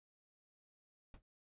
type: noise with exponential decay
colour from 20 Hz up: brown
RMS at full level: -44 dBFS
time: 1.14-1.22 s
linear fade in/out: 1 ms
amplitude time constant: 17 ms
effects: resampled to 8000 Hz